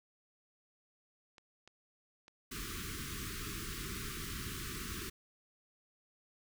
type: clicks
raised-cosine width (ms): 0.2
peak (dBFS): -38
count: 4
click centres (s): 1.382 / 1.676 / 2.281 / 4.24
type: band-stop noise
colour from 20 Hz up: pink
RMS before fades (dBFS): -42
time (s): 2.51-5.1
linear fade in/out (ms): 10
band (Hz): 430 to 1100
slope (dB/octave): 96
effects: none